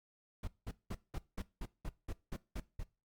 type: noise bursts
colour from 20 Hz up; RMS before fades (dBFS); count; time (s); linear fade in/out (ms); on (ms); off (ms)
brown; -39; 11; 0.43-2.836; 5; 46; 190
effects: noise-tail reverb RT60 0.3 s tail -20 dB re dry + MP3 96 kbps